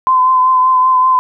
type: tone with vibrato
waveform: sine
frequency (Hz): 1026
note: C6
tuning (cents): -34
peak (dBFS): -7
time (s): 0.07-1.19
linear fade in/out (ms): 0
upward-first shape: triangle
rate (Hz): 5.2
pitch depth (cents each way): 27
effects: none